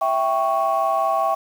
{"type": "chord", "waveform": "sine", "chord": "C# diminished", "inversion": "first", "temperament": "equal", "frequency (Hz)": [659.3, 784, 1108.7], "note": ["E5", "G5", "C#6"], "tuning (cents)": [0, 0, 0], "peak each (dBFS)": -21, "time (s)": [0.01, 1.35], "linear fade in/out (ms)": 10, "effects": ["tanh soft clip ceiling -10 dBFS", "7-bit"]}